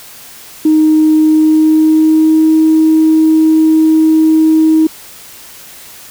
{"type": "tone with pitch glide", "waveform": "sine", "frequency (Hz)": [311.1, 316.4], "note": ["D#4", "D#4"], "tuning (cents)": [0, 29], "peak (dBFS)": -4, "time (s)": [0.65, 4.87], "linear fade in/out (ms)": 5, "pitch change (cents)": 29, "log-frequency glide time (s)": [1.28, 2.51], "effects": ["tanh soft clip ceiling 0 dBFS", "white hiss -34 dBFS RMS until 6.1 s"]}